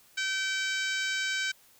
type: harmonic tone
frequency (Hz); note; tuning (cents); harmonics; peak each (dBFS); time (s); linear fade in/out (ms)
770; G5; -31; 2 / 3 / 4 / 5 / 6 / 7 / 8 / 9 / 10; -31 / -35 / -37 / -39 / -41 / -42 / -43 / -44 / -45; 0.17-1.52; 10
effects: white hiss -60 dBFS RMS until 1.79 s